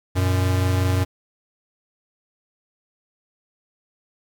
square tone pair together, 92.5 / 117.79 Hz, F#2 / A#2, 0 / +18 cents, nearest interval major third, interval 418 cents, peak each -19 / -26 dBFS, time 0.15-1.05 s, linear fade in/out 20 ms, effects 9-bit

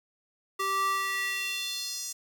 square tone with high-pass filter sweep, 388.9 Hz, G4, 14 cents flat, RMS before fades -31 dBFS, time 0.59-2.13 s, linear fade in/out 10 ms, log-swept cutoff 790 to 6600 Hz, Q 2.8, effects 9-bit

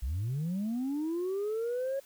sine linear sweep, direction up, 54.3 to 554.4 Hz, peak -28 dBFS, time 0.02-2 s, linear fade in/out 10 ms, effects tanh soft clip ceiling -28 dBFS + white hiss -59 dBFS RMS until 2.05 s

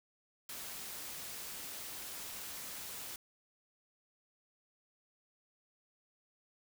white noise, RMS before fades -45 dBFS, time 0.49-3.16 s, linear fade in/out 2 ms, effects none

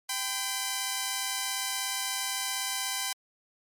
5% pulse tone pair together, 784 / 1013.3 Hz, G5 / B5, 0 / +44 cents, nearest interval major third, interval 444 cents, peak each -21 / -20 dBFS, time 0.09-3.13 s, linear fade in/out 5 ms, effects MP3 96 kbps

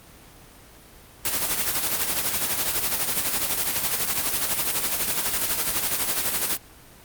white noise with tremolo, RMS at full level -22 dBFS, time 1.25-6.57 s, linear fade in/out 2 ms, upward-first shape sine, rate 12 Hz, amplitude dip 55%, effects pink hiss -48 dBFS RMS until 7.04 s + Opus 24 kbps

